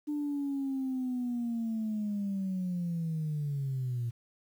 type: linear sweep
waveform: sine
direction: down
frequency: 298.5 to 116.1 Hz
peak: -29 dBFS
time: 0.07-4.11 s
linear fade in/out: 20 ms
effects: tanh soft clip ceiling -27 dBFS + 10-bit